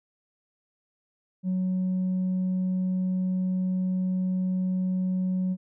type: tone with tanh clipping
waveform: triangle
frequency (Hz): 185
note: F#3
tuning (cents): 0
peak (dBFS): -24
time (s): 1.43-5.57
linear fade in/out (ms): 50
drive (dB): 6
effects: none